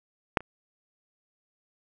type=clicks; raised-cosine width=0.5 ms; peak=-6 / -29 dBFS; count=2; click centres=0.372 / 0.406 s; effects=none